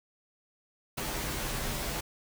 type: noise with comb filter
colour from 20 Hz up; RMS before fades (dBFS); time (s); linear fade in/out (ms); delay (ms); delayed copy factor
pink; -34; 0.97-2.01; 10; 11; -0.6
effects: none